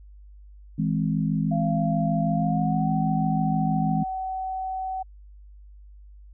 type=chord; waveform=sine; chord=E augmented; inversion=none; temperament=equal with one note detuned; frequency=161.42 / 207.7 / 261.6 Hz; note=E3 / G#3 / B#3; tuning=-36 / 0 / 0 cents; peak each=-24 / -26 / -29 dBFS; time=0.78-4.04 s; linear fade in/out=10 ms
type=tone with pitch glide; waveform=sine; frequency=685 to 755.7 Hz; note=F5 to F#5; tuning=-34 to +36 cents; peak=-27 dBFS; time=1.51-5.03 s; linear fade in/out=10 ms; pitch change=+170 cents; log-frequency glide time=2.27-2.91 s
effects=added 50 Hz sine -44 dBFS peak until 6.33 s